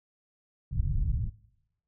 pink low-pass noise, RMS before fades -28 dBFS, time 0.71-1.3 s, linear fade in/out 20 ms, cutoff 130 Hz, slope 24 dB/octave, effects noise-tail reverb RT60 0.9 s tail -22 dB re dry

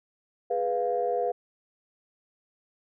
sine chord, F diminished, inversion first, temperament equal, 415.3 / 493.9 / 698.5 Hz, Ab4 / Cb5 / F5, 0 / 0 / 0 cents, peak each -31 / -27 / -28 dBFS, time 0.5-1.32 s, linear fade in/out 10 ms, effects tanh soft clip ceiling -15 dBFS

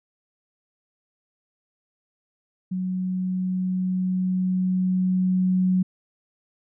sine tone with level ramp, 184.7 Hz, F#3, 3 cents flat, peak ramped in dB -24 to -17 dBFS, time 2.71-5.83 s, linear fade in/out 10 ms, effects none

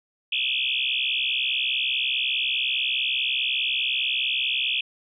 sine tone with frequency modulation, 2960 Hz, F#7, in tune, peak -22 dBFS, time 0.32-4.81 s, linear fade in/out 5 ms, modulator 64.8 Hz, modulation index 7.5, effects none

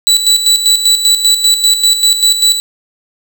30% pulse tone with tremolo, 3951 Hz, B7, in tune, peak -3 dBFS, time 0.07-2.6 s, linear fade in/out 0 ms, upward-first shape square, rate 5.1 Hz, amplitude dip 60%, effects none

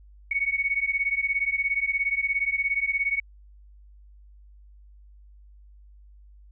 sine beating tone pair, 2217 / 2234 Hz, C#7 / C#7, 0 / +13 cents, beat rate 17 Hz, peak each -26 dBFS, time 0.31-3.2 s, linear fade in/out 5 ms, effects added 50 Hz sine -48 dBFS peak until 6.51 s

